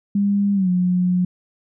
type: tone with pitch glide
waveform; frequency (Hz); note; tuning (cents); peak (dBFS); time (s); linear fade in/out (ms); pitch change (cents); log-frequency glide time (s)
sine; 201.3 to 180.38; G3 to F#3; +46 to -44; -15; 0.15-1.25; 5; -190; 0.54-0.69
effects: none